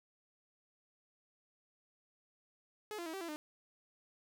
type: tone with pitch steps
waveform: sawtooth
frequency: 424.2 / 343.6 / 321.5 / 386.7 / 336.7 / 302.8 Hz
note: G#4 / F4 / E4 / G4 / E4 / D#4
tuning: +37 / -28 / -43 / -24 / +37 / -47 cents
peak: -37 dBFS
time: 2.91-3.36 s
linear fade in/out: 0 ms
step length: 75 ms
effects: none